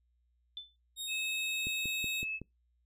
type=tone with exponential decay; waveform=sine; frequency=3520 Hz; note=A7; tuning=in tune; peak=-36 dBFS; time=0.57-0.76 s; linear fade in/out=1 ms; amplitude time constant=40 ms
type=tone with pitch glide; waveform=sawtooth; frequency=3729 to 3759 Hz; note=A#7 to A#7; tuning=0 to +14 cents; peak=-34 dBFS; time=0.96-2.25 s; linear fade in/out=50 ms; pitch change=+14 cents; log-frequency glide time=1.24-1.91 s
type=tone; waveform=sine; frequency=2600 Hz; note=E7; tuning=24 cents flat; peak=-34 dBFS; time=1.07-2.4 s; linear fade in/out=50 ms
type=click train; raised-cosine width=3 ms; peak=-30 dBFS; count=5; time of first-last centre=1.67-2.416 s; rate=5.36 Hz
effects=noise-tail reverb RT60 0.2 s tail -25 dB re dry + added 60 Hz sine -70 dBFS peak until 2.85 s